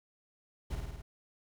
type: noise with echo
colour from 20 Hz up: brown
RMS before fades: -36 dBFS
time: 0.7-0.76 s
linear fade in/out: 10 ms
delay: 52 ms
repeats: 5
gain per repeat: -2 dB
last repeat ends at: 1.02 s
effects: none